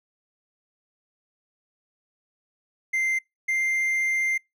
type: tone pair in turn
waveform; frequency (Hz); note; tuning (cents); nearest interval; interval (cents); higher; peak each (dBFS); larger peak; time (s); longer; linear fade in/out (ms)
triangle; 2086 / 2095; C7 / C7; -6 / +2; unison; 8; second; -20; neither; 2.93-3.19 / 3.48-4.38; second; 10
effects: noise-tail reverb RT60 0.2 s tail -26 dB re dry